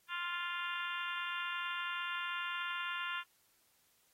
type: harmonic tone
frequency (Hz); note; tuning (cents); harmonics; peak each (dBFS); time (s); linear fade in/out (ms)
349.1; F4; -1; 3 / 4 / 5 / 6 / 7 / 8 / 9 / 10; -43 / -41 / -45 / -49 / -49 / -44 / -51 / -50; 0.08-3.24; 50
effects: white hiss -72 dBFS RMS until 4.13 s + AAC 48 kbps